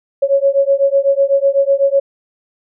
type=beating tone pair; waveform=sine; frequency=549 / 557 Hz; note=C#5 / C#5; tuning=-17 / +8 cents; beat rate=8 Hz; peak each=-13 dBFS; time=0.22-2 s; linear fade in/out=10 ms; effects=none